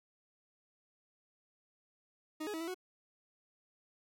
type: tone with pitch steps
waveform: 40% pulse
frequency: 310.9 / 418.9 / 322.2 / 331.5 / 367.9 Hz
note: D#4 / G#4 / E4 / E4 / F#4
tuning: -1 / +15 / -39 / +10 / -10 cents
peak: -37 dBFS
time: 2.4-2.745 s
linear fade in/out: 10 ms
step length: 69 ms
effects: none